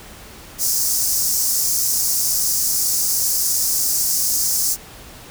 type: high-pass noise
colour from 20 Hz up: pink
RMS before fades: -19 dBFS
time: 0.58-4.77 s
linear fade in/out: 50 ms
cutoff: 5100 Hz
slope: 48 dB/octave
effects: pink hiss -40 dBFS RMS until 5.3 s